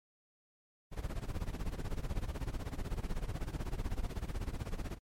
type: noise with tremolo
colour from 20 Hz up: brown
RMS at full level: -34 dBFS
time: 0.91-4.99 s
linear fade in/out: 50 ms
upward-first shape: sine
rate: 16 Hz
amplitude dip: 85%
effects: MP3 64 kbps